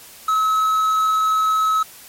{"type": "tone with quantisation", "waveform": "triangle", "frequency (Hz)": 1287, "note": "E6", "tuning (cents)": -42, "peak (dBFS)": -13, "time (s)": [0.28, 1.83], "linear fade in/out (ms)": 5, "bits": 6, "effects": ["white hiss -42 dBFS RMS until 2.08 s", "MP3 64 kbps"]}